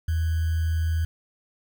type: tone with sample-and-hold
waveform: sine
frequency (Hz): 81.2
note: E2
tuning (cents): -26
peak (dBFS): -21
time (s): 0.08-1.05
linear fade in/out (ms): 5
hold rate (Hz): 1575
effects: none